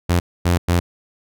sawtooth tone bursts at uneven times, 87.31 Hz, F2, in tune, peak -10 dBFS, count 3, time 0.09-0.2 / 0.45-0.58 / 0.68-0.8 s, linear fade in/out 10 ms, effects none

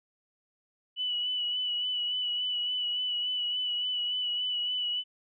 sine tone with vibrato, 2960 Hz, F#7, in tune, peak -28 dBFS, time 0.96-5.04 s, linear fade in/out 50 ms, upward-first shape sine, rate 3.5 Hz, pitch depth 26 cents each way, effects none

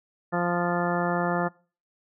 harmonic tone, 174.61 Hz, F3, in tune, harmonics 1 / 2 / 3 / 4 / 5 / 6 / 7 / 8 / 10, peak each -28 / -31 / -31 / -30 / -33 / -37 / -34 / -35 / -35 dBFS, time 0.32-1.49 s, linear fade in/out 20 ms, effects noise-tail reverb RT60 0.4 s tail -24 dB re dry

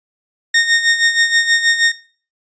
sawtooth tone with tremolo, 1845 Hz, A#6, 18 cents flat, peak -5 dBFS, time 0.54-1.92 s, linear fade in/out 5 ms, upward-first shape sine, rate 6.3 Hz, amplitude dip 65%, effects noise-tail reverb RT60 0.4 s tail -17 dB re dry + resampled to 16000 Hz

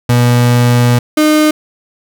35% pulse tone pair in turn, 121.4 / 305.9 Hz, B2 / D#4, -29 / -29 cents, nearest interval octave + major third, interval 1600 cents, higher second, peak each -5 dBFS, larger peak neither, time 0.09-0.99 / 1.17-1.51 s, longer first, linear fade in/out 5 ms, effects none

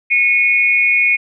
sine tone pair together, 2184 / 2463 Hz, C#7 / D#7, -26 / -18 cents, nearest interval major second, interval 208 cents, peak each -13 dBFS, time 0.1-1.17 s, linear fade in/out 20 ms, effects none

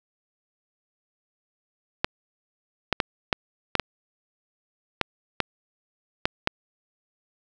clicks, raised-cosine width 0.3 ms, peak -4 dBFS, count 10, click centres 2.045 / 2.927 / 3.002 / 3.328 / 3.753 / 3.797 / 5.013 / 5.403 / 6.255 / 6.474 s, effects none

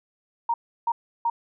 sine tone bursts, 933 Hz, A#5, 1 cent sharp, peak -20 dBFS, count 3, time 0.49-1.3 s, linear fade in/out 5 ms, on 50 ms, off 330 ms, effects none

